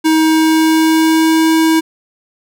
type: tone with pitch glide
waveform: square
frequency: 317 to 321.6 Hz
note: D#4 to E4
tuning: +32 to -43 cents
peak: -9 dBFS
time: 0.04-1.81 s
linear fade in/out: 20 ms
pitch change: +25 cents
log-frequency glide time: 0.23-1.46 s
effects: none